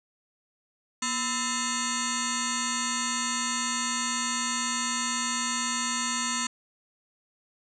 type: tone with frequency modulation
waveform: sine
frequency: 2856 Hz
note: F7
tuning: 38 cents sharp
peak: -26 dBFS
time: 1.02-6.47 s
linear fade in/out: 5 ms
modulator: 774 Hz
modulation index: 6.3
effects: none